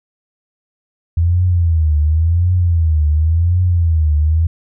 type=tone with vibrato; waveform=sine; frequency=82.41 Hz; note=E2; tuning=in tune; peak=-10 dBFS; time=1.17-4.47 s; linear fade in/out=5 ms; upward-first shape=triangle; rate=0.92 Hz; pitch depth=180 cents each way; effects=none